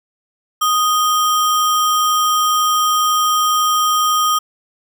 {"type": "tone with sample-and-hold", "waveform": "sine", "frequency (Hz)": 1242, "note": "D#6", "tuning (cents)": -3, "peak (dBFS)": -12, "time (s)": [0.61, 4.39], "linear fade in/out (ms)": 10, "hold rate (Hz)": 4410, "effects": []}